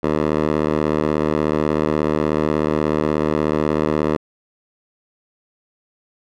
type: tone with band-pass filter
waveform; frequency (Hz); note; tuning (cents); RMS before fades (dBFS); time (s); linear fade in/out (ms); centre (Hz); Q
10% pulse; 76.5; D#2; -29; -19; 0.03-4.17; 10; 540; 0.69
effects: none